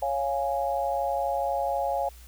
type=chord; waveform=sine; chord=Db major; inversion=none; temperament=equal; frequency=554.4 / 698.5 / 830.6 Hz; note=Db5 / F5 / Ab5; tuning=0 / 0 / 0 cents; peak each=-29 dBFS; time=0.02-2.09 s; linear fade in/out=5 ms; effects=added 60 Hz sine -46 dBFS peak until 2.27 s + white hiss -54 dBFS RMS until 2.27 s